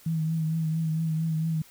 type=tone with vibrato; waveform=sine; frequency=160.2 Hz; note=E3; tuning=49 cents flat; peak=-24 dBFS; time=0.06-1.62 s; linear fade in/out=5 ms; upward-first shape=triangle; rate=4.4 Hz; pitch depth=43 cents each way; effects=white hiss -54 dBFS RMS until 1.7 s